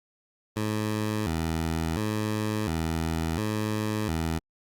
15% pulse tone with vibrato, 93.4 Hz, F#2, 17 cents sharp, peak -20 dBFS, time 0.56-4.39 s, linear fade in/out 10 ms, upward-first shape square, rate 0.71 Hz, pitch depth 240 cents each way, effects Opus 48 kbps

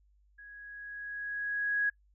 sine tone with level ramp, 1661.2 Hz, G#6, in tune, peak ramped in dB -48 to -25 dBFS, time 0.38-1.9 s, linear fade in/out 10 ms, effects noise-tail reverb RT60 0.1 s tail -24 dB re dry + added 50 Hz sine -63 dBFS peak until 2.14 s

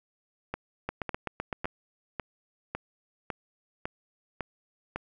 two click trains, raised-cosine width 0.5 ms, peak -16 / -17 dBFS, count 7 / 9, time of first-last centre 0.89-1.655 / 0.54-4.96 s, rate 7.84 / 1.81 Hz, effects none

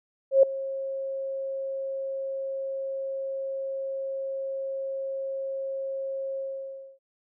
sine tone with ADSR envelope, 540 Hz, C#5, 45 cents flat, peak -11 dBFS, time 0.31-6.99 s, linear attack 120 ms, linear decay 4 ms, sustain -18 dB, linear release 610 ms, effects none

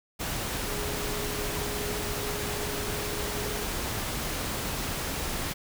sine tone in noise, 415.3 Hz, G#4, in tune, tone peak -37 dBFS, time 0.65-3.64 s, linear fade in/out 20 ms, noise pink, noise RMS -32 dBFS, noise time 0.19-5.54 s, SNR -8 dB, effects none

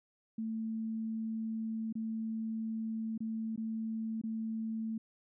sine tone with dropouts, 222.4 Hz, A3, 19 cents sharp, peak -34 dBFS, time 0.38-4.98 s, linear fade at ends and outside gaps 5 ms, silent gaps 1.927-1.953 / 3.178-3.204 / 3.561-3.576 / 4.215-4.236 s, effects none

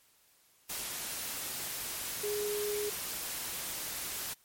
sine tone in noise, 415.3 Hz, G#4, in tune, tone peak -32 dBFS, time 2.23-2.9 s, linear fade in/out 10 ms, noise white, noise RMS -38 dBFS, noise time 0.69-4.34 s, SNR +3 dB, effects white hiss -66 dBFS RMS until 4.44 s + MP3 64 kbps

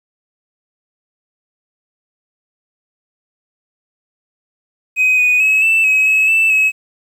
triangle tone with pitch steps, 2517 / 2483 / 2567 / 2654 / 2552 / 2574 / 2649 / 2567 Hz, D#7 / D#7 / E7 / E7 / D#7 / E7 / E7 / E7, +19 / -4 / -47 / +11 / +43 / -42 / +8 / -47 cents, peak -7 dBFS, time 4.96-6.72 s, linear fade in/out 50 ms, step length 220 ms, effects tanh soft clip ceiling -5 dBFS + 8-bit

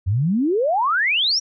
sine exponential sweep, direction up, 87.1 to 5850 Hz, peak -16 dBFS, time 0.06-1.4 s, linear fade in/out 20 ms, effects none

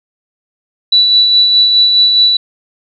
sine tone with tremolo, 3951 Hz, B7, in tune, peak -4 dBFS, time 0.92-2.37 s, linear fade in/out 5 ms, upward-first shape sine, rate 4.8 Hz, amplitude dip 35%, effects none

